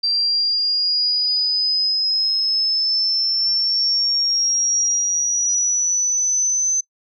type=exponential sweep; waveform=sine; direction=up; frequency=4701 to 6160 Hz; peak=-16 dBFS; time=0.03-6.81 s; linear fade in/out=10 ms; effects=noise-tail reverb RT60 0.1 s tail -24 dB re dry